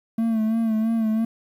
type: tone with vibrato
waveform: triangle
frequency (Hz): 223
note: A3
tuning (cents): +23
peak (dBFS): -17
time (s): 0.18-1.25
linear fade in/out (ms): 5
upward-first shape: sine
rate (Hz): 3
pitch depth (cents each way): 45
effects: 9-bit